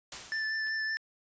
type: noise with exponential decay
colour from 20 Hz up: white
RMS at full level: -38 dBFS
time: 0.12-0.81 s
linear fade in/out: 2 ms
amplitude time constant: 150 ms
type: tone with vibrato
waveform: square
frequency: 1760 Hz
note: A6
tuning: in tune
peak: -31 dBFS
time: 0.32-0.97 s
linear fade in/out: 0 ms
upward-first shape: triangle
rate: 5.3 Hz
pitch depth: 17 cents each way
type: clicks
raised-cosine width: 0.2 ms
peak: -36 dBFS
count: 2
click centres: 0.668 / 0.682 s
effects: resampled to 16000 Hz